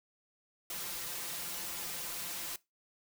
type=noise with comb filter; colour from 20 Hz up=white; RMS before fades=-40 dBFS; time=0.7-2.56 s; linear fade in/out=2 ms; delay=5.8 ms; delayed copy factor=+0.65; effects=noise-tail reverb RT60 0.2 s tail -20 dB re dry